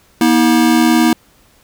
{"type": "tone pair together", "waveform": "square", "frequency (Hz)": [239.6, 319.2], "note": ["A#3", "D#4"], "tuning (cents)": [48, 44], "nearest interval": "perfect fourth", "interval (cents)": 496, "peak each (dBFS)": -12, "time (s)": [0.21, 1.13], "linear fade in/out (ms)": 2, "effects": ["pink hiss -51 dBFS RMS until 1.63 s"]}